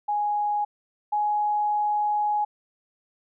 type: tone pair in turn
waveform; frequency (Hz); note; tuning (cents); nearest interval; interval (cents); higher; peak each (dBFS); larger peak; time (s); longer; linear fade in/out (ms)
sine; 830.6 / 836.4; G#5 / G#5; 0 / +12; unison; 12; second; -22 / -21; second; 0.08-0.65 / 1.12-2.45; second; 10
effects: none